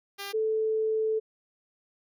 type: tone pair in turn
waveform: 5% pulse / sine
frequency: 399.3 / 438.3 Hz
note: G4 / A4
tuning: +32 / -7 cents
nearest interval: major second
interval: 161 cents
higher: second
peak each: -24 dBFS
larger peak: neither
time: 0.18-0.33 / 0.33-1.2 s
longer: second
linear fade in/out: 20 ms
effects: none

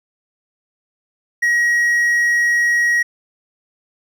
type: tone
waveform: triangle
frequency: 1900 Hz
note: A#6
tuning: 33 cents sharp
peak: -11 dBFS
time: 1.42-3.03 s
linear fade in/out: 10 ms
effects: none

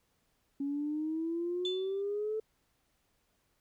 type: exponential sweep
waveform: sine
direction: up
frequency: 277.2 to 440 Hz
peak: -31 dBFS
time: 0.6-2.4 s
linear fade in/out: 5 ms
type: tone with exponential decay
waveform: sine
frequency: 3500 Hz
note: A7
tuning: 10 cents flat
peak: -30 dBFS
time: 1.65-2.02 s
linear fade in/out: 2 ms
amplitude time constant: 80 ms
effects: tanh soft clip ceiling -25 dBFS + pink hiss -75 dBFS RMS until 3.6 s

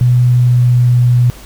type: tone with pitch glide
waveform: sine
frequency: 123.47 to 122.48 Hz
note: B2 to B2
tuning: 0 to -14 cents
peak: -6 dBFS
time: 0.01-1.3 s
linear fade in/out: 0 ms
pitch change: -14 cents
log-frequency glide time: 0.19-1.02 s
effects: added 50 Hz sine -36 dBFS peak until 1.45 s + pink hiss -37 dBFS RMS until 1.45 s

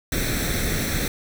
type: noise with comb filter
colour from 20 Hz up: pink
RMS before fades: -24 dBFS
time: 0.12-1.08 s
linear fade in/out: 2 ms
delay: 0.51 ms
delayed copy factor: +0.7
effects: none

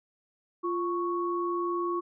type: tone pair together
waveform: sine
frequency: 348.1 / 1108.7 Hz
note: F4 / C#6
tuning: -6 / 0 cents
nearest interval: octave + minor sixth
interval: 2006 cents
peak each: -29 / -31 dBFS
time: 0.63-2.01 s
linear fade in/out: 20 ms
effects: none

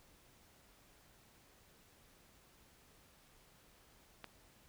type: click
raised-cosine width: 0.3 ms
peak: -30 dBFS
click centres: 4.243 s
effects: pink hiss -66 dBFS RMS until 4.68 s

